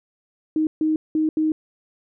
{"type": "tone bursts at uneven times", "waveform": "sine", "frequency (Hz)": 312.3, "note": "D#4", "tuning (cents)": 7, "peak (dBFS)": -17, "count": 4, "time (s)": [[0.56, 0.67], [0.81, 0.96], [1.15, 1.29], [1.37, 1.52]], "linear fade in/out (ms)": 2, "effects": []}